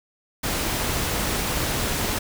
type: noise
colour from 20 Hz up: pink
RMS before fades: -25 dBFS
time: 0.43-2.19 s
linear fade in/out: 10 ms
effects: none